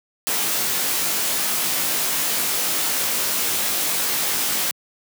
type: noise with comb filter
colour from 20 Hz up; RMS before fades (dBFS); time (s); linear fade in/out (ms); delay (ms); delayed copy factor
white; -22; 0.27-4.71; 0; 19; +0.9
effects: high-pass 150 Hz 12 dB/octave